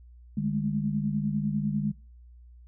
sine tone cluster, 149.8 / 205 / 215 Hz, D3 / G#3 / A3, +35 / -22 / -40 cents, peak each -30 / -28 / -33 dBFS, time 0.37-1.92 s, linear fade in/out 5 ms, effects noise-tail reverb RT60 0.4 s tail -25 dB re dry + added 60 Hz sine -48 dBFS peak until 2.67 s

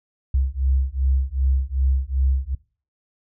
sine beating tone pair, 65.2 / 67.8 Hz, C2 / C#2, -5 / -38 cents, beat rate 2.6 Hz, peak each -21 dBFS, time 0.34-2.55 s, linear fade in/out 5 ms, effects noise-tail reverb RT60 0.4 s tail -22 dB re dry

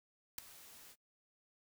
white noise with ADSR envelope, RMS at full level -36 dBFS, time 0.38-0.96 s, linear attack 5 ms, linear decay 3 ms, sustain -21 dB, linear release 52 ms, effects noise-tail reverb RT60 0.1 s tail -23 dB re dry

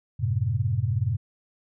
sine chord, F# diminished, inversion none, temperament equal with one note detuned, 92.5 / 109.24 / 130.81 Hz, F#2 / A2 / C3, 0 / -12 / 0 cents, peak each -28 / -25 / -27 dBFS, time 0.19-1.17 s, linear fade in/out 20 ms, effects none

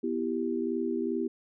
sine chord, E minor, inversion second, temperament equal, 246.9 / 329.6 / 392 Hz, B3 / E4 / G4, 0 / 0 / 0 cents, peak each -32 dBFS, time 0.03-1.28 s, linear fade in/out 10 ms, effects none

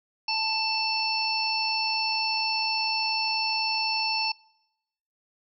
harmonic tone with a mistuned harmonic, 884 Hz, A5, 8 cents sharp, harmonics 1 / 3 / 5 / 6, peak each -30 / -30 / -30 / -30 dBFS, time 0.28-4.32 s, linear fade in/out 5 ms, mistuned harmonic 6, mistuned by +17 cents, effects noise-tail reverb RT60 0.9 s tail -25 dB re dry

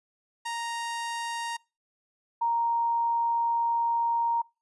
sawtooth / sine tone pair in turn, 932.3 / 932.3 Hz, A#5 / A#5, 0 / 0 cents, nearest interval unison, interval 0 cents, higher neither, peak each -27 / -23 dBFS, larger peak second, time 0.45-1.57 / 2.41-4.42 s, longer second, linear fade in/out 10 ms, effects noise-tail reverb RT60 0.3 s tail -26 dB re dry + resampled to 24000 Hz

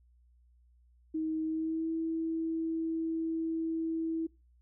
sine tone with pitch glide, 316.2 to 325.3 Hz, D#4 to E4, +28 to -23 cents, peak -30 dBFS, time 1.14-4.27 s, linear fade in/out 10 ms, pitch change +49 cents, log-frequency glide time 1.44-1.91 s, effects noise-tail reverb RT60 0.3 s tail -25 dB re dry + added 60 Hz sine -61 dBFS peak until 4.61 s

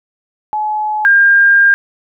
sine tone pair in turn, 852 / 1605.4 Hz, G#5 / G6, +44 / +41 cents, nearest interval major seventh, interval 1097 cents, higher second, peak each -14 / -5 dBFS, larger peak second, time 0.53-1.05 / 1.05-1.74 s, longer second, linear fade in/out 0 ms, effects none

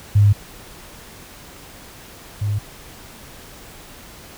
sine tone pair in turn, 102.3 / 103.43 Hz, G#2 / G#2, -26 / -7 cents, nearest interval unison, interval 19 cents, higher second, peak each -9 / -18 dBFS, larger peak first, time 0.15-0.33 / 2.41-2.59 s, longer neither, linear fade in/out 10 ms, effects pink hiss -41 dBFS RMS until 4.37 s

